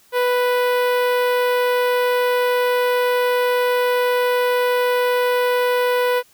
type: tone with notch filter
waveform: sawtooth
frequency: 493.9 Hz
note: B4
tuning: in tune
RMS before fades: -18 dBFS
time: 0.12-6.23 s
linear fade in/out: 50 ms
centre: 6800 Hz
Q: 0.51
effects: white hiss -54 dBFS RMS until 6.33 s